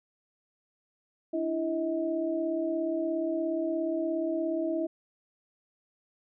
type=tone cluster; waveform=sine; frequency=293.9 / 330.9 / 637 Hz; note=D4 / E4 / D#5; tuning=+1 / +7 / +41 cents; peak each=-37 / -29 / -32 dBFS; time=1.33-4.87 s; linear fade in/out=10 ms; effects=none